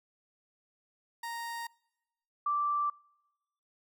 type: tone pair in turn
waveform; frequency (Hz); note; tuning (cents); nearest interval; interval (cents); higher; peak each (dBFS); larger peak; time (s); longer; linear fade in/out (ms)
30% pulse / sine; 932 / 1170.9; A#5 / D6; -1 / -6; major third; 395; second; -34 / -27; second; 1.23-1.67 / 2.46-2.9; neither; 5
effects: noise-tail reverb RT60 1.0 s tail -26 dB re dry